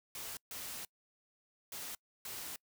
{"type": "noise bursts at uneven times", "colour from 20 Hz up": "white", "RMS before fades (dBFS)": -44, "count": 4, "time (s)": [[0.15, 0.37], [0.51, 0.85], [1.72, 1.95], [2.25, 2.56]], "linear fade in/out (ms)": 2, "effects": ["noise-tail reverb RT60 0.1 s tail -26 dB re dry"]}